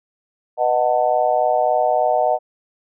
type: chord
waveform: sine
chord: B dominant seventh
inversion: none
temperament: just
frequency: 493.9 / 617.4 / 740.8 / 889 Hz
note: B4 / D#5 / F#5 / A5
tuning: 0 / -14 / +2 / +18 cents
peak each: -24 / -18 / -18 / -24 dBFS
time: 0.57-2.39 s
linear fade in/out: 50 ms
effects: none